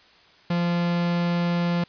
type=tone; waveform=45% pulse; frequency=173.1 Hz; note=F3; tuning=15 cents flat; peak=-21 dBFS; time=0.5-1.84 s; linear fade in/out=5 ms; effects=white hiss -54 dBFS RMS until 1.88 s + resampled to 11025 Hz